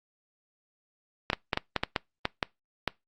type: clicks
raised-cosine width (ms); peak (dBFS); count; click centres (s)
0.3; -9; 10; 1.301 / 1.332 / 1.532 / 1.574 / 1.763 / 1.835 / 1.962 / 2.254 / 2.428 / 2.877
effects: noise-tail reverb RT60 0.2 s tail -24 dB re dry + Opus 48 kbps